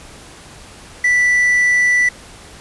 triangle tone with quantisation, 1971 Hz, B6, 4 cents flat, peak -9 dBFS, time 1.04-2.09 s, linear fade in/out 5 ms, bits 6, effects pink hiss -39 dBFS RMS until 2.6 s + resampled to 24000 Hz

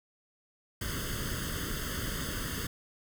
pink noise with comb filter, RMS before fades -35 dBFS, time 0.81-2.67 s, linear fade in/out 5 ms, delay 0.62 ms, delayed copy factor +0.9, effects none

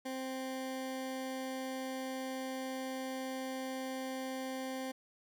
20% pulse tone, 261.9 Hz, C4, 2 cents sharp, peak -33 dBFS, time 0.05-4.92 s, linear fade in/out 10 ms, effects none

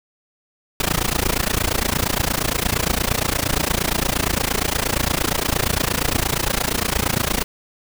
pink noise with amplitude modulation, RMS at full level -17 dBFS, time 0.8-7.44 s, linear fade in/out 2 ms, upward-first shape sine, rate 28.6 Hz, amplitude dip 95%, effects none

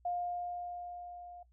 sine tone with level ramp, 707 Hz, F5, 21 cents sharp, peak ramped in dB -32 to -48 dBFS, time 0.05-1.43 s, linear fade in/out 5 ms, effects noise-tail reverb RT60 0.1 s tail -17 dB re dry + added 60 Hz sine -63 dBFS peak until 1.52 s

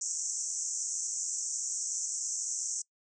pink band-pass noise, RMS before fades -35 dBFS, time 0.01-2.82 s, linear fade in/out 5 ms, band 5800 to 8000 Hz, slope 96 dB/octave, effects noise-tail reverb RT60 0.1 s tail -22 dB re dry

